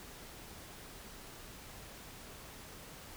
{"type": "silence", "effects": ["pink hiss -51 dBFS RMS until 3.16 s"]}